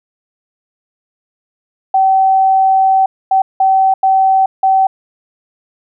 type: tone bursts at uneven times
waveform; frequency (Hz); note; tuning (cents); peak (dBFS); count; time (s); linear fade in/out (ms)
sine; 767; G5; -38; -7; 5; 1.94-3.06 / 3.31-3.42 / 3.6-3.94 / 4.03-4.46 / 4.63-4.87; 5
effects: none